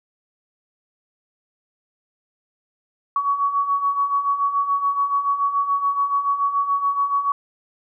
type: beating tone pair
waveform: sine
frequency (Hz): 1120 / 1127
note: C#6 / C#6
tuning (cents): +18 / +28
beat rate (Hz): 7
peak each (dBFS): -25 / -19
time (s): 3.16-7.32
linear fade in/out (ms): 2
effects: none